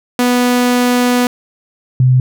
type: tone pair in turn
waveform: sawtooth / sine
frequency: 246.2 / 127.96 Hz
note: B3 / C3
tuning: -5 / -38 cents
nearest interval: major seventh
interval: 1133 cents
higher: first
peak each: -6 dBFS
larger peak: neither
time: 0.19-1.27 / 2-2.2 s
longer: first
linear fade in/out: 2 ms
effects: none